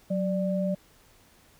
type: tone pair together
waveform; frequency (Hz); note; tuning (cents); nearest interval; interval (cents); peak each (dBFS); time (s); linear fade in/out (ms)
sine; 185.84 / 590; F#3 / D5; +8 / +8; octave + minor sixth; 2000; -26 / -29; 0.1-0.75; 10
effects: pink hiss -59 dBFS RMS until 1.59 s